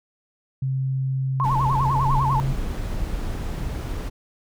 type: tone with pitch glide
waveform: sine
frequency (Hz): 132.8 to 135.04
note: C3 to C#3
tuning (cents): +26 to -45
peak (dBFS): -21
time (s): 0.62-2.53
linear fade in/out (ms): 5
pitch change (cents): +29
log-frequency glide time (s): 1.59-1.94
type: tone with vibrato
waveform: sine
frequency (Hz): 973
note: B5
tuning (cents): -26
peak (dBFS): -20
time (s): 1.4-2.4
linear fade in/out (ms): 0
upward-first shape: sine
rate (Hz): 10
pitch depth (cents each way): 230
type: noise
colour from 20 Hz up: brown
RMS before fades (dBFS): -27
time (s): 1.43-4.1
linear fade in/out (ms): 20
effects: none